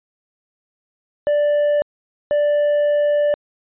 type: tone bursts at uneven times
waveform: triangle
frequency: 587.3 Hz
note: D5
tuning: in tune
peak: -12 dBFS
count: 2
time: 1.27-1.82 / 2.31-3.34 s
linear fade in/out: 0 ms
effects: resampled to 8000 Hz